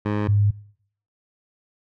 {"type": "tone pair in turn", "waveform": ["15% pulse", "sine"], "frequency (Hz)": [104.5, 102.53], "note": ["G#2", "G#2"], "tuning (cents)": [11, -22], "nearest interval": "unison", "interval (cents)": 33, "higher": "first", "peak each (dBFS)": -15, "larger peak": "neither", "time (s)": [[0.05, 0.28], [0.28, 0.51]], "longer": "neither", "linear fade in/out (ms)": 10, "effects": ["noise-tail reverb RT60 0.6 s tail -22 dB re dry", "low-pass 2000 Hz 12 dB/octave"]}